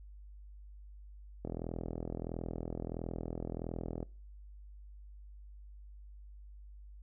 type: click train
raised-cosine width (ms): 2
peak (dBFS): -25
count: 108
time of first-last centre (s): 1.45-4.028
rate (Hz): 41.5
effects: noise-tail reverb RT60 0.4 s tail -25 dB re dry + added 50 Hz sine -49 dBFS peak until 7.02 s